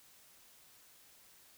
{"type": "silence", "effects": ["white hiss -62 dBFS RMS until 1.57 s"]}